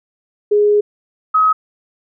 sine tone pair in turn, 415.3 / 1272.1 Hz, G#4 / D#6, 0 / +38 cents, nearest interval octave + perfect fifth, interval 1938 cents, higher second, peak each -9 dBFS, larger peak neither, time 0.51-0.81 / 1.34-1.53 s, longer first, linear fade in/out 10 ms, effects none

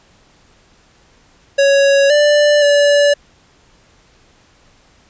square tone with pitch steps, 556 / 589 / 577 Hz, C#5 / D5 / D5, +5 / +5 / -31 cents, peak -9 dBFS, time 1.58-3.14 s, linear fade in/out 10 ms, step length 520 ms, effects pink hiss -51 dBFS RMS until 5.09 s + resampled to 16000 Hz

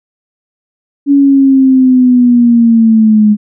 sine linear sweep, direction down, 283.7 to 208 Hz, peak -3 dBFS, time 1.06-3.37 s, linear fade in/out 50 ms, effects none

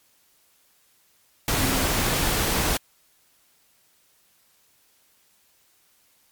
sine tone in noise, 265.9 Hz, C4, 28 cents sharp, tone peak -29 dBFS, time 1.58-1.84 s, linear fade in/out 2 ms, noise pink, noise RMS -23 dBFS, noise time 1.48-2.77 s, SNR -9 dB, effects white hiss -62 dBFS RMS until 6.31 s + MP3 96 kbps

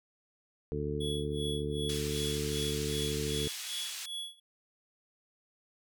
harmonic tone, 73.42 Hz, D2, in tune, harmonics 1 / 2 / 3 / 4 / 5 / 6, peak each -39 / -37 / -42 / -41 / -41 / -36 dBFS, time 0.72-3.48 s, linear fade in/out 0 ms
square tone with tremolo, 3375 Hz, G#7, 27 cents sharp, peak -36 dBFS, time 1-4.4 s, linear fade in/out 10 ms, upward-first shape sine, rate 2.6 Hz, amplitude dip 95%
pink band-pass noise, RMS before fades -41 dBFS, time 1.89-4.06 s, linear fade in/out 5 ms, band 2900 to 10000 Hz, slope 12 dB/octave
effects none

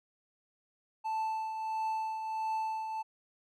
triangle tone with tremolo, 880 Hz, A5, in tune, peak -28 dBFS, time 1.04-3.03 s, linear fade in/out 20 ms, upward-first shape triangle, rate 1.5 Hz, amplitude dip 50%, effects none

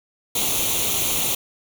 white noise with comb filter, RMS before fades -22 dBFS, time 0.35-1.35 s, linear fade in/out 5 ms, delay 0.3 ms, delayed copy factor +0.75, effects none

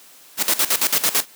white noise with tremolo, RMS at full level -17 dBFS, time 0.37-1.26 s, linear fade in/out 50 ms, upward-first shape square, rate 9 Hz, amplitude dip 80%, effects white hiss -47 dBFS RMS until 1.35 s + high-pass 200 Hz 12 dB/octave

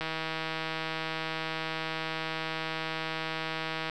click train, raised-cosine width 0.3 ms, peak -17 dBFS, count 623, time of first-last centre 0.01-3.897 s, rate 160 Hz, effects none

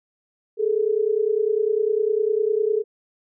sine tone pair together, 415.4 / 445.3 Hz, G#4 / A4, 0 / +21 cents, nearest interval minor second, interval 121 cents, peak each -21 dBFS, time 0.57-2.84 s, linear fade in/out 50 ms, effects none

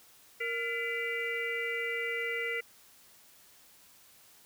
harmonic tone with a mistuned harmonic, 466.2 Hz, A#4, in tune, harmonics 1 / 3 / 4 / 5 / 6, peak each -37 / -42 / -34 / -39 / -44 dBFS, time 0.4-2.61 s, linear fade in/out 10 ms, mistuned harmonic 4, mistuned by +130 cents, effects white hiss -59 dBFS RMS until 4.45 s

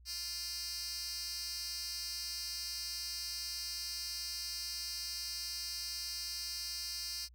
10% pulse tone with high-pass filter, 349.2 Hz, F4, in tune, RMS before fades -41 dBFS, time 0.05-7.29 s, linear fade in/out 50 ms, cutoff 4600 Hz, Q 2.9, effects added 60 Hz sine -56 dBFS peak until 7.34 s

